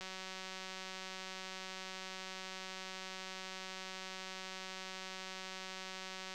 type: click train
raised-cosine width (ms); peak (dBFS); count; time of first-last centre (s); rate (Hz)
0.2; -28; 1191; 0.01-6.34; 188
effects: none